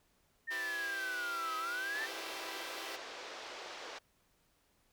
sine linear two-way sweep, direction down then up, 1836 to 1262 to 1823 Hz, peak -36 dBFS, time 0.47-2.07 s, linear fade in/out 20 ms, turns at 1.57 s
5% pulse chord, C major seventh, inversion first, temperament equal, 329.6 / 392 / 493.9 / 523.3 Hz, E4 / G4 / B4 / C5, 0 / 0 / 0 / 0 cents, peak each -36 / -36 / -41 / -38 dBFS, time 0.5-2.97 s, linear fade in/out 20 ms
pink band-pass noise, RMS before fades -47 dBFS, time 1.94-3.99 s, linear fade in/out 10 ms, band 400 to 5600 Hz, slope 24 dB/octave
effects pink hiss -73 dBFS RMS until 4.92 s

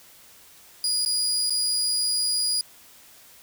30% pulse tone with dropouts, 4893 Hz, D#8, 30 cents flat, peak -19 dBFS, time 0.84-2.61 s, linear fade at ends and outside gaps 1 ms, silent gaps 1.05-1.06 / 1.497-1.505 s, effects white hiss -51 dBFS RMS until 3.42 s

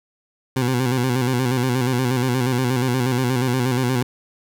20% pulse tone with vibrato, 126.4 Hz, B2, 41 cents sharp, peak -13 dBFS, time 0.56-4.03 s, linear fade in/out 5 ms, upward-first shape square, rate 8.4 Hz, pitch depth 62 cents each way, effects none

